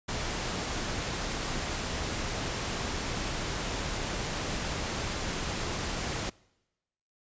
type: noise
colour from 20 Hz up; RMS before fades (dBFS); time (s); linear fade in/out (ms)
pink; -33; 0.08-6.3; 10
effects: noise-tail reverb RT60 1.0 s tail -25 dB re dry + resampled to 16000 Hz